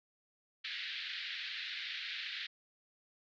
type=band-pass noise; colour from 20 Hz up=white; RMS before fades=-42 dBFS; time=0.64-2.47 s; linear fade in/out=10 ms; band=1600 to 4200 Hz; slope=48 dB/octave; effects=none